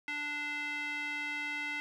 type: tone with band-pass filter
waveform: square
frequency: 293.7 Hz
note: D4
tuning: in tune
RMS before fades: -37 dBFS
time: 0.08-1.8 s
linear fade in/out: 0 ms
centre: 2200 Hz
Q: 4.2
effects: none